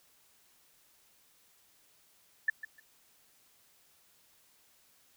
sine tone with echo, 1760 Hz, A6, in tune, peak -23 dBFS, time 2.48-2.5 s, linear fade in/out 5 ms, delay 150 ms, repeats 2, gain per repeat -14 dB, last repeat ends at 2.8 s, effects white hiss -66 dBFS RMS until 5.16 s

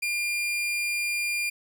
40% pulse tone, 2400 Hz, D7, 37 cents sharp, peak -25 dBFS, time 0.02-1.5 s, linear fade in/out 10 ms, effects none

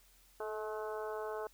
harmonic tone with a mistuned harmonic, 214.2 Hz, A3, 46 cents flat, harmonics 2 / 3 / 4 / 5 / 6 / 7, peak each -40 / -44 / -46 / -48 / -50 / -51 dBFS, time 0.4-1.47 s, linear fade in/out 2 ms, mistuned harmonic 2, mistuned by +21 cents, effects added 43 Hz sine -66 dBFS peak until 1.53 s + white hiss -66 dBFS RMS until 1.53 s

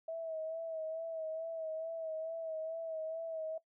sine tone with vibrato, 646 Hz, E5, 35 cents flat, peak -37 dBFS, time 0.08-3.58 s, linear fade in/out 5 ms, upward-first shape sine, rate 2.3 Hz, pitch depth 37 cents each way, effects noise-tail reverb RT60 0.1 s tail -18 dB re dry

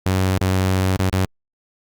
sawtooth tone with dropouts, 94 Hz, F#2, 28 cents sharp, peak -12 dBFS, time 0.06-1.25 s, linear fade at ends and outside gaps 0 ms, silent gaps 0.38-0.413 / 0.966-0.993 / 1.096-1.129 s, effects Opus 48 kbps

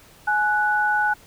sine tone pair together, 840.8 / 1480 Hz, G#5 / F#6, +21 / 0 cents, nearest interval minor seventh, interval 979 cents, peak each -21 / -20 dBFS, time 0.27-1.14 s, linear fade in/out 10 ms, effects pink hiss -50 dBFS RMS until 1.26 s

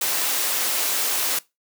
white high-pass noise, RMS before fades -23 dBFS, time 0.01-1.39 s, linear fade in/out 5 ms, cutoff 340 Hz, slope 12 dB/octave, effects noise-tail reverb RT60 0.2 s tail -20 dB re dry

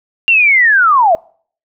sine linear sweep, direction down, 2794 to 622 Hz, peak -6 dBFS, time 0.28-1.15 s, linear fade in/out 0 ms, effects noise-tail reverb RT60 0.5 s tail -26 dB re dry

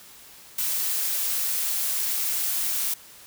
blue noise, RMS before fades -26 dBFS, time 0.58-2.94 s, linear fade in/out 5 ms, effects white hiss -48 dBFS RMS until 3.26 s

